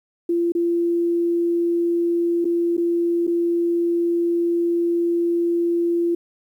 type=tone with dropouts; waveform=sine; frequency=342.1 Hz; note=F4; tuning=36 cents flat; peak=-17 dBFS; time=0.29-6.15 s; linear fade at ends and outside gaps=5 ms; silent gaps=0.521-0.55 / 2.446-2.452 / 2.769-2.778 / 3.269-3.276 s; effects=9-bit